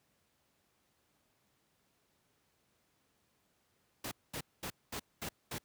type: noise bursts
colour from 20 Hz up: pink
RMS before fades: -40 dBFS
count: 6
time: 4.04-5.584 s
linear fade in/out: 5 ms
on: 74 ms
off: 220 ms
effects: pink hiss -75 dBFS RMS until 5.64 s + high-pass 80 Hz 12 dB/octave